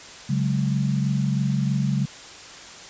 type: chord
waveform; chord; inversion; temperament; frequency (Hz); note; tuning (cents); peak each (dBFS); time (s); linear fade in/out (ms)
sine; C# suspended fourth; none; just; 138.59 / 184.79 / 207.9; C#3 / F#3 / G#3; 0 / -2 / +2; -22 / -26 / -26; 0.29-2.06; 10
effects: white hiss -41 dBFS RMS until 2.89 s + resampled to 16000 Hz